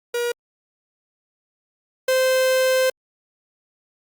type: tone pair in turn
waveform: 45% pulse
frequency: 478.2 / 518.8 Hz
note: A#4 / C5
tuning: +44 / -15 cents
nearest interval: minor second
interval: 141 cents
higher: second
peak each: -21 / -16 dBFS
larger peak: second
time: 0.14-0.32 / 2.08-2.9 s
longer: second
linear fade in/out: 5 ms
effects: Opus 48 kbps